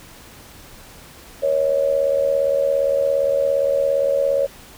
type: tone with amplitude modulation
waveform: sine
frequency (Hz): 554.4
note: C#5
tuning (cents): 0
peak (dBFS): -12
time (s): 1.42-4.47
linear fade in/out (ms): 20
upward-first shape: sine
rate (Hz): 77.4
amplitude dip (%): 75
effects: pink hiss -43 dBFS RMS until 4.77 s